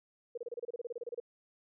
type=tone bursts; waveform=sine; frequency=475.8 Hz; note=A#4; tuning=35 cents sharp; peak=-36 dBFS; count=16; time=0.35-1.201 s; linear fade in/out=5 ms; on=26 ms; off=29 ms; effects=none